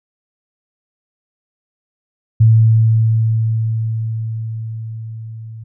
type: tone with level ramp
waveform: sine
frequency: 111.8 Hz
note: A2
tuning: 28 cents sharp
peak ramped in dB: -5 to -29 dBFS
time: 2.4-5.64 s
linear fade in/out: 10 ms
effects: none